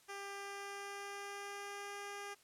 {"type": "tone with pitch glide", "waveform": "10% pulse", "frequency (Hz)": [398.4, 404], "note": ["G4", "G#4"], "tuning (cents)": [28, -48], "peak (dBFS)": -36, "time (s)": [0.08, 2.35], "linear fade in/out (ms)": 20, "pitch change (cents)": 24, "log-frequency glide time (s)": [0.3, 1.97], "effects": ["white hiss -67 dBFS RMS until 2.43 s", "low-pass 11000 Hz 12 dB/octave"]}